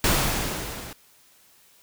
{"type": "noise with level ramp", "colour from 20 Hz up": "pink", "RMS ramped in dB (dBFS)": [-19, -39], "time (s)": [0.04, 0.93], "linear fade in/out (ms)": 2, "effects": ["white hiss -57 dBFS RMS until 1.82 s"]}